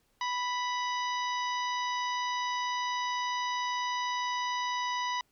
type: harmonic tone with a mistuned harmonic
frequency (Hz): 987.8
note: B5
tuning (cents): 0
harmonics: 1 / 2 / 3 / 4 / 5 / 6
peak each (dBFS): -31 / -37 / -41 / -43 / -45 / -47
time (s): 0.21-5.21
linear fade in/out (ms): 2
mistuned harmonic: 4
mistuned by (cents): -56
effects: pink hiss -72 dBFS RMS until 5.31 s